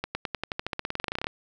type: accelerating click train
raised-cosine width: 0.3 ms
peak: -13 dBFS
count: 22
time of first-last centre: 0.04-1.269 s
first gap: 110 ms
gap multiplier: 0.93
effects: none